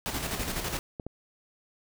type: noise with tremolo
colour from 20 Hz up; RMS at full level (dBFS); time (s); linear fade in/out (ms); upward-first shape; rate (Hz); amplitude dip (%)
pink; -31; 0.06-0.79; 0; square; 12; 45
type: clicks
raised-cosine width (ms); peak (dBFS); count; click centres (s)
2; -23; 2; 0.998 / 1.066
effects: none